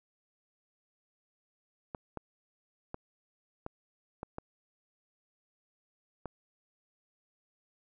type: clicks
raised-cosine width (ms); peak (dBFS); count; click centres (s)
1; -24; 7; 1.948 / 2.173 / 2.944 / 3.664 / 4.231 / 4.384 / 6.257
effects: none